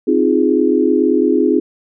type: chord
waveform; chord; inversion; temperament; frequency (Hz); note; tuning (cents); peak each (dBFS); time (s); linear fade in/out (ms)
sine; F minor seventh; second; equal; 261.6 / 311.1 / 349.2 / 415.3; C4 / Eb4 / F4 / Ab4; 0 / 0 / 0 / 0; -16; 0.07-1.6; 10
effects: none